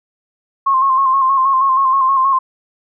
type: tone with vibrato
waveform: sine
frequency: 1069 Hz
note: C6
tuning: 37 cents sharp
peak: -10 dBFS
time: 0.66-2.39 s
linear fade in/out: 10 ms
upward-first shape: square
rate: 6.3 Hz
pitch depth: 37 cents each way
effects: none